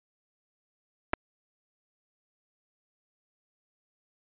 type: clicks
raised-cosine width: 0.5 ms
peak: -11 dBFS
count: 2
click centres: 1.134 / 1.137 s
effects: resampled to 8000 Hz